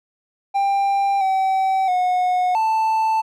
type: tone with pitch steps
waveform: triangle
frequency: 793 / 766 / 728 / 883 Hz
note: G5 / G5 / F#5 / A5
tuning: +20 / -40 / -28 / +6 cents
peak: -14 dBFS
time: 0.54-3.22 s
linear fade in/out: 20 ms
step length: 670 ms
effects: none